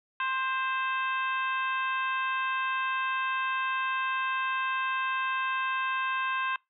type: harmonic tone with a mistuned harmonic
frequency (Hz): 525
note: C5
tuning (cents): +6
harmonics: 2 / 3 / 4 / 5 / 6 / 7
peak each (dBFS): -30 / -32 / -43 / -35 / -44 / -48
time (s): 0.2-6.56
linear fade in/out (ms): 2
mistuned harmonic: 4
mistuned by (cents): -30
effects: noise-tail reverb RT60 0.2 s tail -24 dB re dry